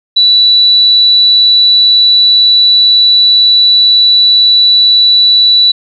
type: tone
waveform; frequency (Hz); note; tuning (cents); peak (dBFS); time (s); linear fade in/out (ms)
sine; 3951; B7; 0; -3; 0.16-5.72; 10
effects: none